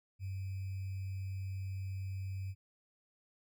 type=tone with sample-and-hold; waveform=sine; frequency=95.7 Hz; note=G2; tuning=41 cents flat; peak=-37 dBFS; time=0.19-2.55 s; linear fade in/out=50 ms; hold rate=2450 Hz; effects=none